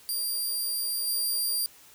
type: tone with level steps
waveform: 10% pulse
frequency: 4758 Hz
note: D8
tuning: 22 cents sharp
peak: -21 / -19 dBFS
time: 0.09-1.66 s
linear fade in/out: 0 ms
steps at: 1.07 s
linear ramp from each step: 5 ms
effects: white hiss -54 dBFS RMS until 1.94 s